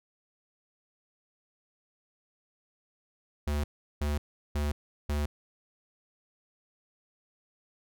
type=tone bursts; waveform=square; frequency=73.6 Hz; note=D2; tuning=4 cents sharp; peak=-28 dBFS; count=4; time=3.47-5.26 s; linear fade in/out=5 ms; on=170 ms; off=370 ms; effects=none